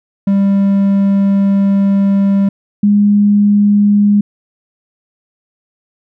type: tone pair in turn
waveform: triangle / sine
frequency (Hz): 197.7 / 205.1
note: G3 / G#3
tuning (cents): +15 / -21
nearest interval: minor second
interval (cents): 64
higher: second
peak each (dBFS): -6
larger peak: neither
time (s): 0.27-2.49 / 2.83-4.21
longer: first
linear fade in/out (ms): 5
effects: none